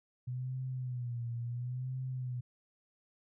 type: tone with vibrato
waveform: sine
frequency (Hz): 123.7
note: B2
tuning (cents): +3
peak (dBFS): -35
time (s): 0.27-2.41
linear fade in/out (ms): 10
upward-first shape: sine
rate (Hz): 0.72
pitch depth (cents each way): 84
effects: none